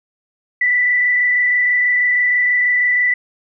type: tone with frequency modulation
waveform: sine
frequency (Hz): 1975.5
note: B6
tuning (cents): 0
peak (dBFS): -12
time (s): 0.61-3.14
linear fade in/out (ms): 5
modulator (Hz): 26.2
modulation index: 1
effects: none